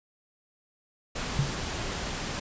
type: noise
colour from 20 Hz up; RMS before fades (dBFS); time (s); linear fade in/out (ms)
pink; -33; 1.15-2.4; 10
type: tone with exponential decay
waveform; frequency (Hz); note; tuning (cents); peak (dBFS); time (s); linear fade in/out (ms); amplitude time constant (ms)
sine; 138.9; C#3; +4; -18; 1.39-1.57; 0; 37
effects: resampled to 16000 Hz